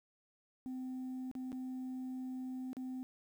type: tone with dropouts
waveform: sine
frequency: 257 Hz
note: C4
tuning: 31 cents flat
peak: -37 dBFS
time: 0.66-3.03 s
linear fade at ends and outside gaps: 0 ms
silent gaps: 1.314-1.352 / 1.519-1.528 / 2.731-2.768 s
effects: tanh soft clip ceiling -38 dBFS + 11-bit